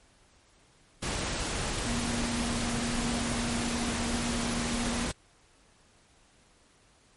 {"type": "noise", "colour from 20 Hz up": "pink", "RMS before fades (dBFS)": -32, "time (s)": [1.02, 5.12], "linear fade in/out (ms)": 10}
{"type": "tone with vibrato", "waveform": "triangle", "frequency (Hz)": 236.7, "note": "A#3", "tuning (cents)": 27, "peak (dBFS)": -30, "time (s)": [1.86, 5.07], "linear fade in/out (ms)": 10, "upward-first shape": "triangle", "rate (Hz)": 18, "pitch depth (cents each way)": 36}
{"effects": ["pink hiss -62 dBFS RMS until 7.16 s", "MP3 48 kbps"]}